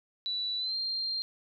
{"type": "tone with pitch glide", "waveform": "sine", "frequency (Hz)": [3951, 4186], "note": ["B7", "C8"], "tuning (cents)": [0, 0], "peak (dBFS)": -30, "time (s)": [0.26, 1.22], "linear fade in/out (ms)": 0, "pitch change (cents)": 100, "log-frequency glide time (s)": [0.58, 0.75], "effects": []}